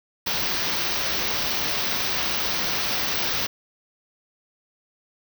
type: band-stop noise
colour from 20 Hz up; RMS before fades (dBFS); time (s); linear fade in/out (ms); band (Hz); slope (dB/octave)
white; -25; 0.26-3.47; 10; 6100 to 16000; 96
effects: none